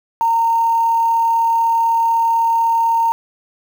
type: tone with quantisation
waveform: sine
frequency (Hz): 918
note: A#5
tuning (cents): -27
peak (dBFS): -12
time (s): 0.21-3.12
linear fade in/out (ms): 0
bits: 6
effects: none